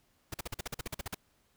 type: noise bursts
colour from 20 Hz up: pink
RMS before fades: -37 dBFS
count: 13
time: 0.32-1.146 s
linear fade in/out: 5 ms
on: 22 ms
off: 45 ms
effects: pink hiss -71 dBFS RMS until 1.56 s